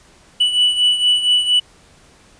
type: beating tone pair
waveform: triangle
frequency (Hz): 2960 / 2964.3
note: F#7 / F#7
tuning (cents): 0 / +3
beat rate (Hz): 4.3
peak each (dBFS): -12 / -18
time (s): 0.4-1.6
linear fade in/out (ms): 10
effects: pink hiss -49 dBFS RMS until 2.39 s + resampled to 22050 Hz